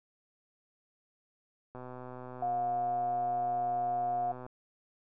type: click train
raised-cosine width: 1 ms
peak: -31 dBFS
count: 343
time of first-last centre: 1.75-4.464 s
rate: 126 Hz
type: tone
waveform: sine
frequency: 715 Hz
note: F5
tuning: 41 cents sharp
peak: -29 dBFS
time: 2.42-4.32 s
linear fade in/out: 5 ms
effects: none

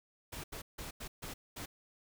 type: noise bursts at uneven times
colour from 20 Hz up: pink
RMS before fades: -44 dBFS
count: 6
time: 0.32-0.44 / 0.52-0.62 / 0.78-0.91 / 1-1.08 / 1.22-1.34 / 1.56-1.66 s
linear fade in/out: 10 ms
effects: none

